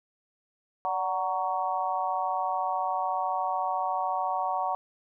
harmonic tone with a mistuned harmonic, 186.1 Hz, F#3, 10 cents sharp, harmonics 3 / 4 / 5 / 6, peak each -37 / -29 / -31 / -33 dBFS, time 0.85-4.75 s, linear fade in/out 0 ms, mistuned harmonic 3, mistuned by +67 cents, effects none

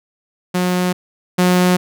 sawtooth tone pair in turn, 180.6 / 180.6 Hz, F#3 / F#3, -42 / -42 cents, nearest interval unison, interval 0 cents, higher neither, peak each -11 / -7 dBFS, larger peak second, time 0.54-0.93 / 1.38-1.77 s, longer neither, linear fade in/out 10 ms, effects none

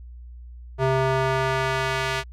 square tone with band-pass filter sweep, 132.3 Hz, C3, 20 cents sharp, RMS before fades -23 dBFS, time 0.78-2.24 s, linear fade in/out 50 ms, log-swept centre 640 to 2400 Hz, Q 0.72, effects added 60 Hz sine -38 dBFS peak until 2.32 s

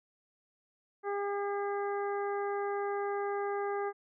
harmonic tone, 403.8 Hz, G#4, 49 cents flat, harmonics 1 / 2 / 3 / 4 / 5, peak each -33 / -37 / -41 / -45 / -49 dBFS, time 1.03-3.93 s, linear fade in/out 50 ms, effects none

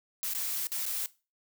blue noise with dropouts, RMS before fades -33 dBFS, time 0.23-1.06 s, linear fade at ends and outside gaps 0 ms, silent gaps 0.335-0.349 / 0.67-0.718 / 0.855-0.863 s, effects noise-tail reverb RT60 0.3 s tail -19 dB re dry

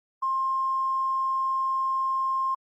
triangle tone with tanh clipping, 1061 Hz, C6, 24 cents sharp, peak -23 dBFS, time 0.22-2.55 s, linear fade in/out 10 ms, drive 3 dB, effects Opus 48 kbps

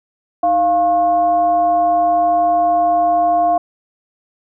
sine tone with frequency modulation, 698 Hz, F5, 1 cent flat, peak -11 dBFS, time 0.43-3.58 s, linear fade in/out 5 ms, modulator 385 Hz, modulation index 0.41, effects none

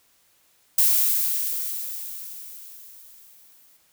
violet noise with exponential decay, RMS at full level -17 dBFS, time 0.78-3.77 s, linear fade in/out 5 ms, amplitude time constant 650 ms, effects white hiss -62 dBFS RMS until 3.92 s

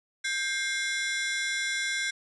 sawtooth ring-modulated tone, 1852 Hz, A#6, 12 cents flat, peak -21 dBFS, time 0.24-2.11 s, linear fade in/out 10 ms, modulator 269 Hz, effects resampled to 22050 Hz

